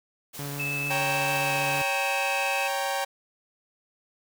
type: noise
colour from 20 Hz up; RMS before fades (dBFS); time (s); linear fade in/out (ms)
white; -40; 0.33-1.83; 20
type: tone with vibrato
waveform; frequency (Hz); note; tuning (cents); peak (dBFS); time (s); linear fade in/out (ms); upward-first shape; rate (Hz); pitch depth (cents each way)
sawtooth; 142.4; C#3; +47; -29; 0.39-1.82; 2; sine; 6.8; 10
type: tone with pitch glide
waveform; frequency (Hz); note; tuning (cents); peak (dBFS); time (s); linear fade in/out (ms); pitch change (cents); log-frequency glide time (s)
sine; 2618 to 2582; E7 to E7; -13 to -37; -28; 0.59-2.68; 10; -24; 1.39-1.57
type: chord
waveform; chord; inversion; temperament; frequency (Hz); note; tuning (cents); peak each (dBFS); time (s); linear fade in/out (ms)
sawtooth; G diminished; second; equal; 554.4 / 784 / 932.3; Db5 / G5 / Bb5; 0 / 0 / 0; -27 / -25 / -30; 0.9-3.05; 10
effects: none